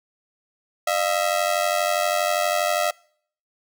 sawtooth ring-modulated tone, 652 Hz, E5, 19 cents flat, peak -13 dBFS, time 0.87-2.91 s, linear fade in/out 5 ms, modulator 46.2 Hz, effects noise-tail reverb RT60 0.6 s tail -26 dB re dry

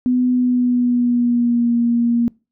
sine tone with pitch glide, 250 to 236.1 Hz, B3 to A#3, +21 to +22 cents, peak -13 dBFS, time 0.06-2.28 s, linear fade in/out 0 ms, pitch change -99 cents, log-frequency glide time 0.32-1.74 s, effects noise-tail reverb RT60 0.3 s tail -25 dB re dry

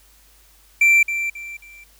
triangle tone with echo, 2349 Hz, D7, in tune, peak -9 dBFS, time 0.81-1.03 s, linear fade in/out 5 ms, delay 270 ms, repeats 3, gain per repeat -10 dB, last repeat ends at 1.84 s, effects added 50 Hz sine -54 dBFS peak until 1.99 s + white hiss -54 dBFS RMS until 1.99 s

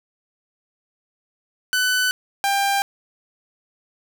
sawtooth tone pair in turn, 1500 / 794.6 Hz, F#6 / G5, +23 / +23 cents, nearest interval major seventh, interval 1100 cents, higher first, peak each -14 dBFS, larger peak neither, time 1.73-2.11 / 2.44-2.82 s, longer neither, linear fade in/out 0 ms, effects none

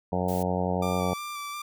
harmonic tone, 91 Hz, F#2, 28 cents flat, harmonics 1 / 2 / 3 / 4 / 5 / 6 / 7 / 8 / 9 / 10, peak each -33 / -29 / -37 / -38 / -33 / -33 / -35 / -34 / -36 / -38 dBFS, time 0.12-1.14 s, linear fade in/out 5 ms
blue noise, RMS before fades -41 dBFS, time 0.28-0.43 s, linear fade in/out 5 ms
sawtooth tone with vibrato, 1174.7 Hz, D6, in tune, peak -30 dBFS, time 0.82-1.62 s, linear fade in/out 5 ms, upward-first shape square, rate 2.8 Hz, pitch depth 16 cents each way
effects none

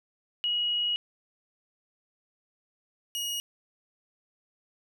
sine / sawtooth tone pair in turn, 2902 / 2885 Hz, F#7 / F#7, -34 / -44 cents, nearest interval unison, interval 10 cents, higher first, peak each -25 / -27 dBFS, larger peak first, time 0.44-0.96 / 3.15-3.4 s, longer first, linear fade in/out 0 ms, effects none

